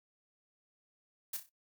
blue noise with echo, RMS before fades -38 dBFS, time 1.33-1.37 s, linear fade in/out 5 ms, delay 31 ms, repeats 4, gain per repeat -8 dB, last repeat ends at 1.494 s, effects noise-tail reverb RT60 0.1 s tail -17 dB re dry

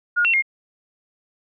sine tone with pitch steps, 1431 / 2719 / 2133 Hz, F6 / F7 / C7, +42 / -47 / +33 cents, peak -15 dBFS, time 0.16-0.424 s, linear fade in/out 20 ms, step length 88 ms, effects none

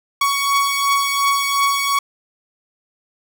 sawtooth beating tone pair, 1118 / 1120.8 Hz, C#6 / C#6, +14 / +19 cents, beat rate 2.8 Hz, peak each -13 / -18 dBFS, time 0.21-1.99 s, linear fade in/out 5 ms, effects none

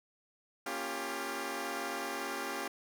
10% pulse chord, G half-diminished seventh, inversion first, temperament equal with one note detuned, 233.1 / 277.2 / 349.2 / 396.8 Hz, Bb3 / Db4 / F4 / G4, 0 / 0 / 0 / +21 cents, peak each -37 / -33 / -34 / -31 dBFS, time 0.66-2.68 s, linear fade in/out 5 ms, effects none

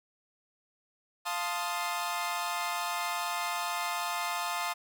sawtooth chord, F dominant seventh, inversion none, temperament equal, 698.5 / 880 / 1046.5 / 1244.5 Hz, F5 / A5 / C6 / Eb6, 0 / 0 / 0 / 0 cents, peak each -33 dBFS, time 1.25-4.74 s, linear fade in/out 20 ms, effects none

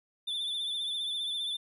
triangle tone with vibrato, 3524 Hz, A7, 2 cents sharp, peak -30 dBFS, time 0.27-1.57 s, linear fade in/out 10 ms, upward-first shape sine, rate 15 Hz, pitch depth 45 cents each way, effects resampled to 32000 Hz

